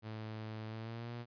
sawtooth tone with pitch glide, 109.4 to 119.3 Hz, A2 to A#2, -9 to +41 cents, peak -38 dBFS, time 0.02-1.26 s, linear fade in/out 50 ms, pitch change +150 cents, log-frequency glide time 0.67-1.13 s, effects resampled to 11025 Hz

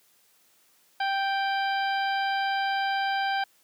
harmonic tone with a mistuned harmonic, 784 Hz, G5, in tune, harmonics 1 / 2 / 3 / 4 / 5 / 6, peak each -26 / -30 / -38 / -37 / -43 / -41 dBFS, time 1-3.44 s, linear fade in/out 5 ms, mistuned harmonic 6, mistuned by +41 cents, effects white hiss -63 dBFS RMS until 3.63 s + high-pass 150 Hz 12 dB/octave

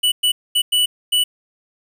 square tone bursts at uneven times, 2960 Hz, F#7, in tune, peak -14 dBFS, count 5, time 0.03-0.12 / 0.23-0.32 / 0.55-0.62 / 0.72-0.86 / 1.12-1.24 s, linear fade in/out 10 ms, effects 8-bit

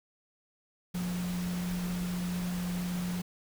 sine tone in noise, 178.2 Hz, F3, 35 cents sharp, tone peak -31 dBFS, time 0.94-3.22 s, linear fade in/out 10 ms, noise pink, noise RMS -42 dBFS, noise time 0.94-3.22 s, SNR +8 dB, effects none

